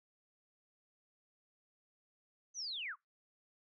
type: linear sweep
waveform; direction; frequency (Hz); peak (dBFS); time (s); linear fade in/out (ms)
sine; down; 6272 to 987.8; -39; 2.54-2.96; 50
effects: noise-tail reverb RT60 0.2 s tail -26 dB re dry